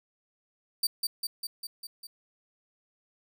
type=tone with echo; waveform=sawtooth; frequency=4633 Hz; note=D8; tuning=24 cents flat; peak=-21 dBFS; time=0.83-0.87 s; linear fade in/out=5 ms; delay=200 ms; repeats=6; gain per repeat=-3 dB; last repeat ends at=2.07 s; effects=none

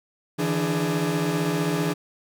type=tone cluster; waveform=40% pulse; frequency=151.7 / 167.1 / 294.2 / 414.7 Hz; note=D#3 / E3 / D4 / G#4; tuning=-44 / +24 / +3 / -3 cents; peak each=-30 / -25 / -27 / -28 dBFS; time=0.38-1.94 s; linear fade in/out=20 ms; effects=none

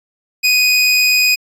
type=tone; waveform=25% pulse; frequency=2492 Hz; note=D#7; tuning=2 cents sharp; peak=-6 dBFS; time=0.43-1.36 s; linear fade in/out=20 ms; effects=resampled to 32000 Hz

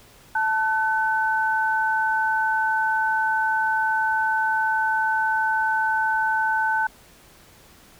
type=tone pair together; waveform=sine; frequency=880 / 1512.2 Hz; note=A5 / F#6; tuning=0 / +37 cents; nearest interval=major sixth; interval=937 cents; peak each=-22 dBFS; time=0.35-6.87 s; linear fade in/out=5 ms; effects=pink hiss -51 dBFS RMS until 7.99 s

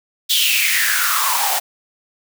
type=noise with high-pass filter sweep; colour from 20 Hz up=white; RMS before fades=-17 dBFS; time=0.29-1.6 s; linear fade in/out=20 ms; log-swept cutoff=3500 to 690 Hz; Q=6.8; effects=none

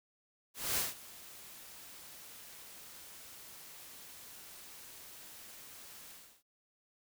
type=noise with ADSR envelope; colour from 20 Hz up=white; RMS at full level=-32 dBFS; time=0.54-6.43 s; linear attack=230 ms; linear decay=170 ms; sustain=-20 dB; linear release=330 ms; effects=none

